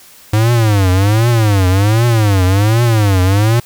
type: tone with vibrato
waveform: square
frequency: 104.6 Hz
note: G#2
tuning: 13 cents sharp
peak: -9 dBFS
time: 0.33-3.6 s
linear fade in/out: 5 ms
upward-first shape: triangle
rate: 1.3 Hz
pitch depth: 260 cents each way
effects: white hiss -41 dBFS RMS until 3.65 s